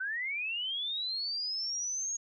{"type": "linear sweep", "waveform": "sine", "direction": "up", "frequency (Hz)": [1486, 6645], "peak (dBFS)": -32, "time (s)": [0, 2.17], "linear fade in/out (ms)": 10, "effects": []}